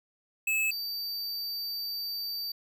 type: tone pair in turn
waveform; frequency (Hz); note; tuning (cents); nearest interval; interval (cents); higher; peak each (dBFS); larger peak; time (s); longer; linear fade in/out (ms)
square; 2600 / 4633; E7 / D8; -24 / -24; minor seventh; 1000; second; -26 / -33; first; 0.47-0.71 / 0.71-2.52; second; 5
effects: none